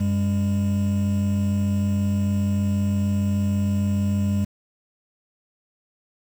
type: tone pair together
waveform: triangle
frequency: 95.2 / 201.7 Hz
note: F#2 / G3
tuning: +50 / +50 cents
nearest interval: octave + minor second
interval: 1300 cents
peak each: -20 dBFS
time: 0-4.45 s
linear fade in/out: 10 ms
effects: 7-bit